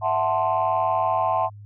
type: chord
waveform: sine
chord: F# half-diminished seventh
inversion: third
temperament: equal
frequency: 659.3 / 740 / 880 / 1046.5 Hz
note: E5 / F#5 / A5 / C6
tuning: 0 / 0 / 0 / 0 cents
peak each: -24 dBFS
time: 0.01-1.5 s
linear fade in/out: 50 ms
effects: tanh soft clip ceiling -12 dBFS + added 103 Hz sine -39 dBFS peak until 1.65 s